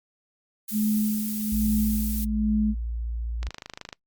violet noise, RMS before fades -33 dBFS, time 0.68-2.25 s, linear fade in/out 10 ms
sine tone with tremolo, 213.5 Hz, G#3, 48 cents sharp, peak -20 dBFS, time 0.71-2.75 s, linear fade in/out 50 ms, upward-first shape sine, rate 1.2 Hz, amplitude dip 60%
sine tone, 57.5 Hz, A#1, 23 cents flat, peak -27 dBFS, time 1.52-3.49 s, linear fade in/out 5 ms
click train, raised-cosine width 0.2 ms, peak -19 dBFS, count 14, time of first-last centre 3.43-3.928 s, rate 26.1 Hz
effects noise-tail reverb RT60 0.1 s tail -24 dB re dry + Opus 48 kbps

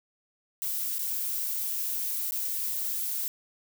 violet noise with dropouts, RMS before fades -31 dBFS, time 0.62-3.28 s, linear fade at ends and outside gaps 0 ms, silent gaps 0.983-0.992 / 2.309-2.321 s, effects none

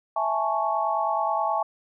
sine chord, A major seventh, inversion second, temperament equal, 659.3 / 830.6 / 880 / 1108.7 Hz, E5 / G#5 / A5 / C#6, 0 / 0 / 0 / 0 cents, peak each -28 / -27 / -28 / -28 dBFS, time 0.16-1.63 s, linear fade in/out 5 ms, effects none

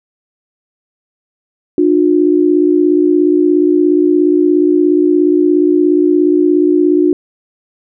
sine tone pair together, 301.2 / 358.2 Hz, D4 / F4, +44 / +44 cents, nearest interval minor third, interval 300 cents, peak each -10 dBFS, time 1.78-7.13 s, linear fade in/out 2 ms, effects none

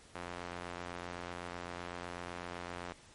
sawtooth tone with band-pass filter, 87.9 Hz, F2, 12 cents sharp, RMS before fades -44 dBFS, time 0.15-2.93 s, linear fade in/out 0 ms, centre 1300 Hz, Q 0.61, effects pink hiss -59 dBFS RMS until 3.14 s + MP3 48 kbps

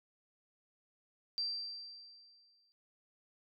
sine tone with exponential decay, 4699 Hz, D8, in tune, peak -32 dBFS, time 1.38-2.72 s, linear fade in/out 0 ms, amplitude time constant 290 ms, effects none

